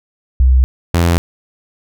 sine / sawtooth tone pair in turn, 64 / 85.43 Hz, C2 / F2, -38 / -38 cents, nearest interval perfect fourth, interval 500 cents, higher second, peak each -6 dBFS, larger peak neither, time 0.4-0.64 / 0.94-1.18 s, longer neither, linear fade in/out 0 ms, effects none

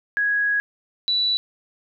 sine tone pair in turn, 1661.2 / 3951 Hz, G#6 / B7, 0 / 0 cents, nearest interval octave + minor third, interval 1500 cents, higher second, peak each -18 / -18 dBFS, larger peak neither, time 0.17-0.6 / 1.08-1.37 s, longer first, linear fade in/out 0 ms, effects none

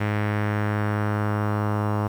sawtooth tone with low-pass filter sweep, 104.7 Hz, G#2, 15 cents sharp, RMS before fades -24 dBFS, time 0-2.08 s, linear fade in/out 10 ms, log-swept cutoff 2100 to 1100 Hz, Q 2.1, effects 8-bit

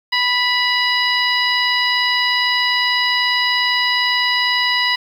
harmonic tone with a mistuned harmonic, 987.8 Hz, B5, in tune, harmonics 1 / 2 / 3 / 4 / 5, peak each -22 / -18 / -21 / -22 / -23 dBFS, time 0.12-4.96 s, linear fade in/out 10 ms, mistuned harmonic 3, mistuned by -30 cents, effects 7-bit

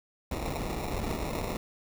pink noise with sample-and-hold, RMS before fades -33 dBFS, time 0.31-1.57 s, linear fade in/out 5 ms, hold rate 1575 Hz, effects none

